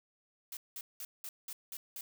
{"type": "noise bursts", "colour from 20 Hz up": "blue", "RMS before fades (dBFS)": -43, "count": 7, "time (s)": [0.52, 2.01], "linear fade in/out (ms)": 2, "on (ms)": 50, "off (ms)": 190, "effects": []}